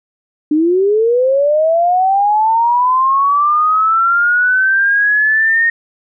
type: linear sweep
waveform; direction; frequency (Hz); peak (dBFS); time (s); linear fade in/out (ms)
sine; up; 293.7 to 1856; -9; 0.51-5.7; 5
effects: none